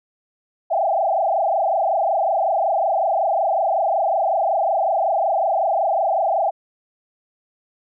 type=tone with frequency modulation; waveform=sine; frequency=723 Hz; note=F#5; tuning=40 cents flat; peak=-16 dBFS; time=0.7-6.51 s; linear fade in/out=20 ms; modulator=25.4 Hz; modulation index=3.5; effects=none